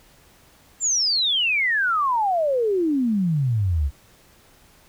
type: exponential sweep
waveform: sine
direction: down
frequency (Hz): 7459 to 65.41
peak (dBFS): -18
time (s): 0.8-3.91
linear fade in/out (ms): 50
effects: pink hiss -54 dBFS RMS until 4.88 s